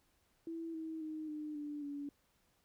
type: tone with pitch steps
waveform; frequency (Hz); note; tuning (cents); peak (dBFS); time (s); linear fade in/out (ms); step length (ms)
sine; 329.6 / 320.4 / 311.5 / 302.8 / 294.3 / 286.1; E4 / E4 / D#4 / D#4 / D4 / D4; 0 / -49 / +2 / -47 / +4 / -45; -40; 0.47-2.09; 2; 270
effects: pink hiss -75 dBFS RMS until 2.64 s